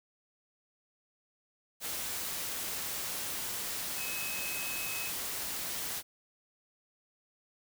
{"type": "tone in noise", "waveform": "sine", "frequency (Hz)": 2562, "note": "E7", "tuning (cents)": -50, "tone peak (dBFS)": -39, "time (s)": [3.96, 5.12], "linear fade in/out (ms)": 50, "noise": "white", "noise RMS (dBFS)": -37, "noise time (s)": [1.8, 6.03], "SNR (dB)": -5, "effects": []}